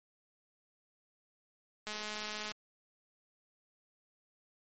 click train, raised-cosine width 0.2 ms, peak -23 dBFS, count 138, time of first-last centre 1.87-2.516 s, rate 212 Hz, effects MP3 32 kbps

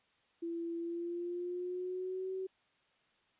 sine tone with pitch glide, 336.6 to 377.8 Hz, E4 to F#4, +36 to +36 cents, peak -36 dBFS, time 0.42-2.47 s, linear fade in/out 10 ms, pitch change +200 cents, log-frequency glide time 0.78-2.32 s, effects white hiss -72 dBFS RMS until 3.39 s + resampled to 8000 Hz

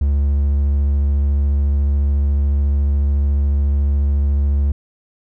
triangle tone with vibrato, 70.8 Hz, C#2, 37 cents sharp, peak -11 dBFS, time 0.01-4.72 s, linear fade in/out 5 ms, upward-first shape sine, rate 14 Hz, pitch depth 15 cents each way, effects none

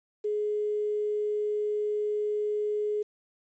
sine tone with quantisation, 420 Hz, G#4, 19 cents sharp, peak -26 dBFS, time 0.24-3.03 s, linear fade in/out 10 ms, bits 9, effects resampled to 16000 Hz

